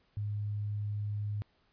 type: tone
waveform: sine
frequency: 103.83 Hz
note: G#2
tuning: in tune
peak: -32 dBFS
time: 0.17-1.42 s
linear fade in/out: 0 ms
effects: pink hiss -71 dBFS RMS until 1.72 s + resampled to 11025 Hz